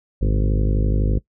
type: harmonic tone with a mistuned harmonic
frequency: 51.91 Hz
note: G#1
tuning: in tune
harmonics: 1 / 2 / 3 / 4 / 5 / 6 / 7 / 8 / 9 / 10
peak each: -17 / -23 / -27 / -29 / -31 / -33 / -34 / -35 / -36 / -37 dBFS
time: 0.21-1.19 s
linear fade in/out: 10 ms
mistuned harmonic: 3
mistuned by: -110 cents
effects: noise-tail reverb RT60 0.1 s tail -21 dB re dry